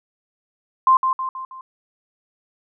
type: tone with echo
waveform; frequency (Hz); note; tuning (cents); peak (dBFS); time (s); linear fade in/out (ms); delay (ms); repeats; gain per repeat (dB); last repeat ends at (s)
sine; 1046.5; C6; 0; -10; 0.87-0.97; 2; 160; 4; -6; 1.61
effects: none